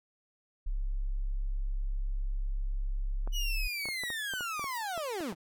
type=tone; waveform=sine; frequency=33.89 Hz; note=C#1; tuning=38 cents flat; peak=-29 dBFS; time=0.66-3.68 s; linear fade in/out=10 ms
type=clicks; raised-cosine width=1 ms; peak=-28 dBFS; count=12; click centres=3.275 / 3.856 / 3.887 / 4.036 / 4.103 / 4.337 / 4.408 / 4.595 / 4.642 / 4.977 / 5.206 / 5.325 s
type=linear sweep; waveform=30% pulse; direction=down; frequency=2963 to 143.9 Hz; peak=-31 dBFS; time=3.32-5.35 s; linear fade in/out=50 ms
type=noise with exponential growth; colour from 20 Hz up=violet; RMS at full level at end=-44 dBFS; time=4.43-4.78 s; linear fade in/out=0 ms; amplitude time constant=74 ms
effects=none